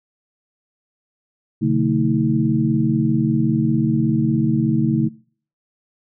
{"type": "tone cluster", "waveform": "sine", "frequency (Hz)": [126, 146.1, 177.9, 223, 319.4], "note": ["B2", "D3", "F3", "A3", "D#4"], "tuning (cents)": [35, -9, 32, 23, 45], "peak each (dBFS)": [-23, -20, -28, -19, -22], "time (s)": [1.61, 5.09], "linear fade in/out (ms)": 20, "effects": ["noise-tail reverb RT60 0.5 s tail -23 dB re dry"]}